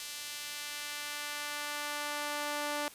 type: tone with high-pass filter sweep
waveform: sawtooth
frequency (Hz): 293.7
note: D4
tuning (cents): 0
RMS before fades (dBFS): -38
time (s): 0-2.88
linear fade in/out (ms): 0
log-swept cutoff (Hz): 3500 to 590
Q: 0.76
effects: white hiss -53 dBFS RMS until 2.94 s + resampled to 32000 Hz